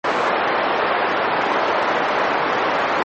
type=band-pass noise; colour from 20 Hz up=pink; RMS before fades=-19 dBFS; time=0.04-3.03 s; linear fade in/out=5 ms; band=540 to 1500 Hz; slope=12 dB/octave; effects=MP3 32 kbps